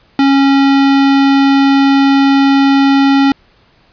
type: tone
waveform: square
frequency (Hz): 275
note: C#4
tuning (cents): -14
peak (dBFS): -7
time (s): 0.19-3.32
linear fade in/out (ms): 2
effects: pink hiss -50 dBFS RMS until 3.92 s + resampled to 11025 Hz